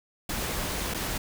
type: noise with dropouts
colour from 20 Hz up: pink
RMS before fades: -31 dBFS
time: 0.29-1.18 s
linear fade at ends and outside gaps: 5 ms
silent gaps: 0.939-0.944 s
effects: none